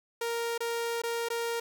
sawtooth tone with dropouts, 466.2 Hz, A#4, in tune, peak -26 dBFS, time 0.21-1.6 s, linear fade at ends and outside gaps 5 ms, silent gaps 0.579-0.604 / 1.019-1.035 / 1.287-1.301 s, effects 9-bit

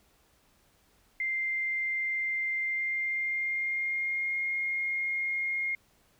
sine tone with pitch glide, 2093 to 2137 Hz, C7 to C7, 0 to +36 cents, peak -28 dBFS, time 1.2-5.75 s, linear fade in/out 2 ms, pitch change +36 cents, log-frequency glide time 2.59-4.4 s, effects pink hiss -66 dBFS RMS until 6.19 s

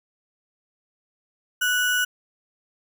sine tone with sample-and-hold, 1480 Hz, F#6, in tune, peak -19 dBFS, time 1.61-2.05 s, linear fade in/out 10 ms, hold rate 4410 Hz, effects none

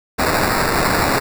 white noise with sample-and-hold, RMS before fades -17 dBFS, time 0.18-1.2 s, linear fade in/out 20 ms, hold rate 3150 Hz, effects none

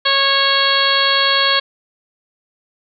harmonic tone, 550 Hz, C#5, 14 cents flat, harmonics 1 / 2 / 3 / 4 / 5 / 6 / 7 / 8, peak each -23 / -19 / -19 / -24 / -24 / -18 / -22 / -19 dBFS, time 0.05-1.6 s, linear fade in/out 10 ms, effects none

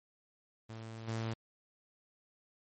sawtooth tone with level steps, 112.6 Hz, A2, 40 cents sharp, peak -40 / -31 dBFS, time 0.69-1.34 s, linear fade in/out 10 ms, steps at 1.07 s, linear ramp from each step 20 ms, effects MP3 32 kbps

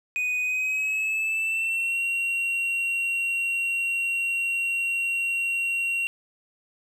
triangle tone with pitch glide, 2489 to 2746 Hz, D#7 to F7, 0 to -30 cents, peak -22 dBFS, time 0.16-6.07 s, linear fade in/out 0 ms, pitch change +170 cents, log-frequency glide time 0.41-2.01 s, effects none

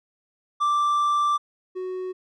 triangle tone pair in turn, 1174.7 / 370 Hz, D6 / F#4, 0 / 0 cents, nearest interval octave + minor sixth, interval 2000 cents, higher first, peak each -17 / -26 dBFS, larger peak first, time 0.6-1.38 / 1.75-2.13 s, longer first, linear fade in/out 20 ms, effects resampled to 24000 Hz

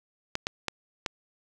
clicks, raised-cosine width 0.2 ms, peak -11 dBFS, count 4, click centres 0.354 / 0.469 / 0.683 / 1.062 s, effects none

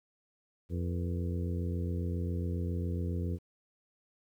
harmonic tone with a mistuned harmonic, 87.31 Hz, F2, in tune, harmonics 1 / 2 / 3 / 4 / 5 / 6, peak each -32 / -38 / -42 / -44 / -46 / -48 dBFS, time 0.69-3.39 s, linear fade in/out 50 ms, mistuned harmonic 6, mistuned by -99 cents, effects 11-bit

